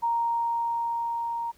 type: tone with level ramp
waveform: sine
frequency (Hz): 932.3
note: A#5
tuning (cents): 0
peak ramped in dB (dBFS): -22 to -28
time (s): 0.02-1.52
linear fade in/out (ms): 20
effects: pink hiss -60 dBFS RMS until 1.57 s